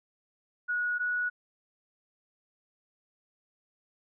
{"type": "tone pair in turn", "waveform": "sine", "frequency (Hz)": [1457, 1465.1], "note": ["F#6", "F#6"], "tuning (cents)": [-27, -17], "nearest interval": "unison", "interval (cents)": 10, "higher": "second", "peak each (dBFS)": -27, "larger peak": "neither", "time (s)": [[0.68, 0.99], [0.99, 1.3]], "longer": "neither", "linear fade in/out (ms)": 20, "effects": []}